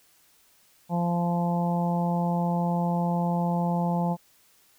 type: harmonic tone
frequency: 173 Hz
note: F3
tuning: 16 cents flat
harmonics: 1 / 2 / 3 / 4 / 5 / 6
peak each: -24 / -39 / -34 / -33 / -31 / -43 dBFS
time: 0.89-4.17 s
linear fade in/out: 50 ms
effects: white hiss -61 dBFS RMS until 4.78 s